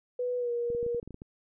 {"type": "tone with pitch glide", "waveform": "sine", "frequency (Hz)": [493.9, 475.4], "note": ["B4", "A#4"], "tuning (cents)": [0, 34], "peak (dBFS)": -28, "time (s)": [0.19, 1], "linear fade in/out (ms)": 5, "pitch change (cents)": -66, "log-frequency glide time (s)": [0.38, 0.51]}
{"type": "clicks", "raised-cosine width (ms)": 3, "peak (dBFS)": -30, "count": 10, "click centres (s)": [0.702, 0.749, 0.829, 0.864, 0.947, 1.029, 1.076, 1.107, 1.144, 1.219]}
{"effects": []}